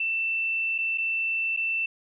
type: tone with dropouts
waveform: sine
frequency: 2672 Hz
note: E7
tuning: 23 cents sharp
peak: -24 dBFS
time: 0-1.86 s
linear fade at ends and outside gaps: 5 ms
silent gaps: 0.781-0.785 / 0.976-0.981 / 1.565-1.572 s
effects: none